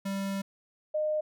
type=tone pair in turn; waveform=square / sine; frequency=196 / 612.3 Hz; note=G3 / D#5; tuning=0 / -28 cents; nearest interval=octave + minor sixth; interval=1972 cents; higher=second; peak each=-31 / -26 dBFS; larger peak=second; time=0.05-0.42 / 0.94-1.21 s; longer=first; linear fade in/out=10 ms; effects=none